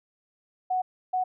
sine tone bursts at uneven times, 740 Hz, F#5, in tune, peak -23 dBFS, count 2, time 0.7-0.82 / 1.13-1.24 s, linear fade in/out 10 ms, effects none

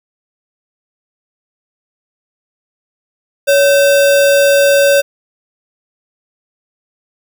sine tone with sample-and-hold, 562 Hz, C#5, 24 cents sharp, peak -6 dBFS, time 3.47-5.02 s, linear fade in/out 20 ms, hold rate 2100 Hz, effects none

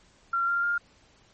sine tone with pitch steps, 1373 / 1389.8 / 1406.7 Hz, F6 / F6 / F6, -30 / -9 / +12 cents, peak -23 dBFS, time 0.33-0.78 s, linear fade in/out 5 ms, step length 150 ms, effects pink hiss -60 dBFS RMS until 1.33 s + MP3 32 kbps

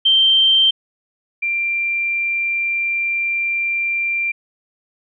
sine tone pair in turn, 3136 / 2370 Hz, G7 / D7, 0 / +15 cents, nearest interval perfect fourth, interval 485 cents, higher first, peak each -10 / -17 dBFS, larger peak first, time 0.05-0.71 / 1.42-4.32 s, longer second, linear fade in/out 10 ms, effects none

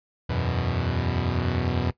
sawtooth chord, E suspended second, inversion none, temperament equal, 82.41 / 92.5 / 123.47 Hz, E2 / F#2 / B2, 0 / 0 / 0 cents, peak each -24 dBFS, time 0.29-1.91 s, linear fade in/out 10 ms, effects noise-tail reverb RT60 0.1 s tail -17 dB re dry + resampled to 11025 Hz

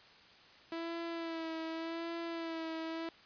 sawtooth tone with vibrato, 329.6 Hz, E4, in tune, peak -34 dBFS, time 0.72-3.09 s, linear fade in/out 2 ms, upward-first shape sine, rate 0.86 Hz, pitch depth 34 cents each way, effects white hiss -59 dBFS RMS until 3.25 s + resampled to 11025 Hz

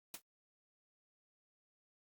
white noise with exponential decay, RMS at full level -41 dBFS, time 0.14-0.22 s, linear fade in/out 2 ms, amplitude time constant 17 ms, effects Opus 48 kbps

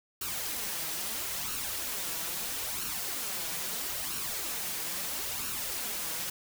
white noise with flanger, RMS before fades -35 dBFS, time 0.21-6.3 s, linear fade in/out 5 ms, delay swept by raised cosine 0.71 to 6.21 ms, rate 0.76 Hz, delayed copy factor +0.6, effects none

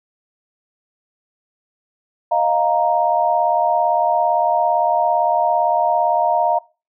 sine chord, Eb suspended second, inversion none, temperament just, 622.3 / 700 / 933.4 Hz, Eb5 / F5 / Bb5, 0 / +4 / +2 cents, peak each -20 / -17 / -18 dBFS, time 2.31-6.59 s, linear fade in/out 10 ms, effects noise-tail reverb RT60 0.3 s tail -22 dB re dry

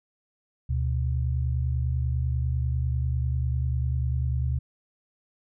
sine tone pair together, 73.37 / 123.47 Hz, D2 / B2, -1 / 0 cents, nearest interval major sixth, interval 901 cents, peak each -25 / -27 dBFS, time 0.69-4.59 s, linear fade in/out 10 ms, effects none

